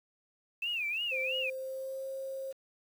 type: tone with vibrato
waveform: sine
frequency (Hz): 2593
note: E7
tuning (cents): -29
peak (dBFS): -31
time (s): 0.62-1.5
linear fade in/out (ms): 5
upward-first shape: sine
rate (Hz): 3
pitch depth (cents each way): 190
type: tone with pitch glide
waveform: sine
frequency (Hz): 522 to 535.7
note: C5 to C5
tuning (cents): -4 to +41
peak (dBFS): -36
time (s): 1.11-2.53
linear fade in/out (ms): 20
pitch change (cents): +45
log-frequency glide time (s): 1.42-2.08
effects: 9-bit